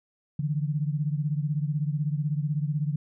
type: beating tone pair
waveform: sine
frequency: 145.5 / 161.5 Hz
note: D3 / E3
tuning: -16 / -35 cents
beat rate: 16 Hz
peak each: -26 / -30 dBFS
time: 0.39-2.96 s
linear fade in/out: 5 ms
effects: none